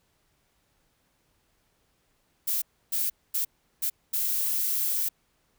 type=noise bursts at uneven times; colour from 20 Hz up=violet; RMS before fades=-27 dBFS; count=5; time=2.47-2.62 / 2.92-3.1 / 3.34-3.45 / 3.82-3.9 / 4.13-5.09 s; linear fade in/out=10 ms; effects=pink hiss -70 dBFS RMS until 5.58 s